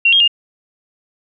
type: tone with pitch steps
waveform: sine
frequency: 2749 / 3239 / 2822 Hz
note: F7 / G#7 / F7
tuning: -28 / -44 / +17 cents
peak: -8 dBFS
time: 0.05-0.278 s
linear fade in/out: 5 ms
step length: 76 ms
effects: none